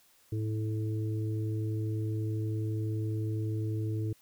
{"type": "harmonic tone", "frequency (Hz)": 108.5, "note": "A2", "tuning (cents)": -24, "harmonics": [1, 3, 4], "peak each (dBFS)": [-30, -38, -43], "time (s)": [0.32, 4.13], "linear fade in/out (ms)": 5, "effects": ["white hiss -64 dBFS RMS until 4.21 s"]}